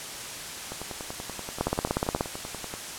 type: two click trains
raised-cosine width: 1 ms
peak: -10 / -21 dBFS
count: 11 / 22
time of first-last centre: 1.61-2.209 / 0.72-2.739 s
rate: 16.7 / 10.4 Hz
effects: white hiss -37 dBFS RMS until 2.98 s + low-pass 10000 Hz 12 dB/octave